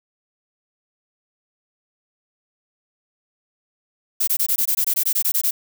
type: noise bursts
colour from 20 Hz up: violet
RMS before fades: -19 dBFS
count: 14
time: 4.2-5.51 s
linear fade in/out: 10 ms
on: 75 ms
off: 20 ms
effects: none